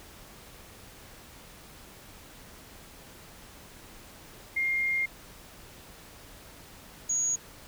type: tone pair in turn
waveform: sine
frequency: 2121 / 6687 Hz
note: C7 / G#8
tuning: +23 / +11 cents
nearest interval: octave + minor sixth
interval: 1988 cents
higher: second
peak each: -25 dBFS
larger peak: neither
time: 4.56-5.06 / 7.09-7.36 s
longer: first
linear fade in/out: 10 ms
effects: pink hiss -50 dBFS RMS until 7.67 s